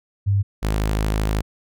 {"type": "tone pair in turn", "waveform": ["sine", "sawtooth"], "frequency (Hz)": [99.7, 52.81], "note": ["G2", "G#1"], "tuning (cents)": [30, 30], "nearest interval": "major seventh", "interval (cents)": 1100, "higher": "first", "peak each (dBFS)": -15, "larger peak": "neither", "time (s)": [[0.26, 0.43], [0.62, 1.42]], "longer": "second", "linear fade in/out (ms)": 20, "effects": []}